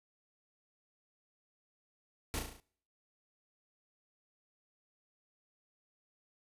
pink noise with echo, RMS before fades -37 dBFS, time 2.34-2.39 s, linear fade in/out 0 ms, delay 35 ms, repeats 6, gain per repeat -4 dB, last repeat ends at 2.6 s, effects noise-tail reverb RT60 0.6 s tail -24 dB re dry + resampled to 32000 Hz

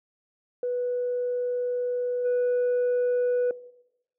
sine tone with level steps, 492.2 Hz, B4, 6 cents flat, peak -24 / -19 dBFS, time 0.63-3.51 s, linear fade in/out 2 ms, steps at 2.24 s, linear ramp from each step 20 ms, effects noise-tail reverb RT60 0.9 s tail -20 dB re dry + tanh soft clip ceiling -20 dBFS

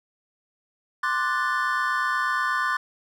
triangle chord, D dominant seventh, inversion third, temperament equal, 1046.5 / 1174.7 / 1480 / 1760 Hz, C6 / D6 / F#6 / A6, 0 / 0 / 0 / 0 cents, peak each -26 dBFS, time 1.03-2.77 s, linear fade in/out 5 ms, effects none

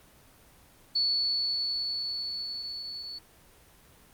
sine tone with level ramp, 4435 Hz, C#8, in tune, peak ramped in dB -23 to -37 dBFS, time 0.95-3.19 s, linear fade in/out 10 ms, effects pink hiss -57 dBFS RMS until 4.13 s + Opus 24 kbps

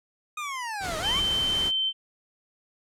25% pulse linear two-way sweep, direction down then up, 1244.5 to 609 to 1193 Hz, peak -27 dBFS, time 0.37-1.2 s, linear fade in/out 5 ms, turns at 0.98 s
pink noise, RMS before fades -34 dBFS, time 0.8-1.72 s, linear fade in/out 50 ms
sine tone, 3096 Hz, G7, 22 cents flat, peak -23 dBFS, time 1.02-1.93 s, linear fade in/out 50 ms
effects low-pass 10000 Hz 12 dB/octave

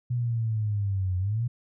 sine linear two-way sweep, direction down then up, 123.47 to 90.1 to 123.47 Hz, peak -24 dBFS, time 0.1-1.48 s, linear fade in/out 10 ms, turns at 1.18 s, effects none

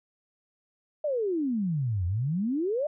sine exponential two-way sweep, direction down then up, 624 to 84.4 to 624 Hz, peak -25 dBFS, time 1.04-2.87 s, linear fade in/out 5 ms, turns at 2.06 s, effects none

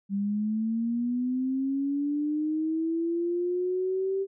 sine linear sweep, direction up, 196 to 392 Hz, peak -25 dBFS, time 0.09-4.27 s, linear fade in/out 50 ms, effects none

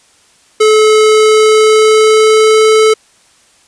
square tone with pitch glide, 431.7 to 436 Hz, A4 to A4, -33 to -16 cents, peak -5 dBFS, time 0.6-2.94 s, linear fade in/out 10 ms, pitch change +17 cents, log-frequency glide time 1.02-2.64 s, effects white hiss -48 dBFS RMS until 3.67 s + resampled to 22050 Hz

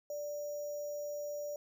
sine tone with sample-and-hold, 586 Hz, D5, 4 cents flat, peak -37 dBFS, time 0.1-1.56 s, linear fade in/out 2 ms, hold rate 6300 Hz, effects none

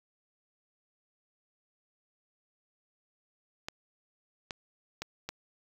clicks, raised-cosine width 0.2 ms, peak -19 dBFS, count 4, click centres 3.685 / 4.508 / 5.02 / 5.29 s, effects 8-bit

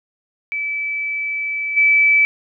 sine tone with level steps, 2307 Hz, D7, 31 cents flat, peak -20 / -10 dBFS, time 0.52-2.25 s, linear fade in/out 0 ms, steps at 1.76 s, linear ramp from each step 20 ms, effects none

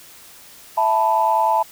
sine chord, E suspended fourth, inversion none, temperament just, 659.3 / 879 / 988.9 Hz, E5 / A5 / B5, 0 / -2 / +2 cents, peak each -21 / -16 / -20 dBFS, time 0.77-1.63 s, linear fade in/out 10 ms, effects tanh soft clip ceiling -5 dBFS + white hiss -44 dBFS RMS until 1.71 s

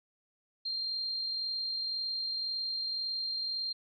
sine tone with amplitude modulation, 4186 Hz, C8, in tune, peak -31 dBFS, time 0.65-3.73 s, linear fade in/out 10 ms, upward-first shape sine, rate 41.9 Hz, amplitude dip 25%, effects none

